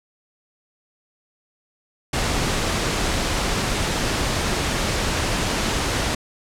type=noise; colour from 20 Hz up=pink; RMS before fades=-22 dBFS; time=2.13-6.15 s; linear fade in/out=5 ms; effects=low-pass 8000 Hz 12 dB/octave